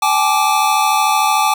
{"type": "chord", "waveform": "square", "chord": "G suspended second", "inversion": "none", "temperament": "equal with one note detuned", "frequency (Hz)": [784, 857.4, 1174.7], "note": ["G5", "A5", "D6"], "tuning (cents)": [0, -45, 0], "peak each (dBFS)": [-19, -16, -17], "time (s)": [0.02, 1.54], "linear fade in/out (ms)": 5, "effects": []}